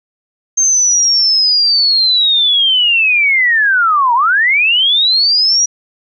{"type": "linear two-way sweep", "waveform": "sine", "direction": "down then up", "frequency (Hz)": [6380, 916, 5830], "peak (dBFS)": -8, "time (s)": [0.57, 5.66], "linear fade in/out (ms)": 10, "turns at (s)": 4.14, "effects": []}